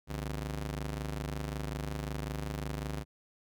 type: ring-modulated tone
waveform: sawtooth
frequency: 103.83 Hz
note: G#2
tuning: in tune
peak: -28 dBFS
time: 0.07-3.05 s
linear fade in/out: 50 ms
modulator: 39.2 Hz
effects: none